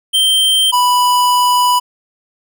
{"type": "tone pair in turn", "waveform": "square", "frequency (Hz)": [3136, 987.8], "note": ["G7", "B5"], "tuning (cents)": [0, 0], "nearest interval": "octave + minor sixth", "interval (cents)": 2000, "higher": "first", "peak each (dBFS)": -10, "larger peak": "neither", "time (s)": [[0.13, 0.72], [0.72, 1.8]], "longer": "second", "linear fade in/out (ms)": 20, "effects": []}